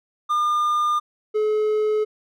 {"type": "tone pair in turn", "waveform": "triangle", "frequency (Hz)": [1207, 427.7], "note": ["D6", "A4"], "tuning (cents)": [47, -49], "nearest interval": "octave + tritone", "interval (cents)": 1796, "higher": "first", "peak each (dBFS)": -16, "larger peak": "neither", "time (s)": [[0.29, 1], [1.34, 2.05]], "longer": "neither", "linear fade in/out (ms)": 20, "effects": []}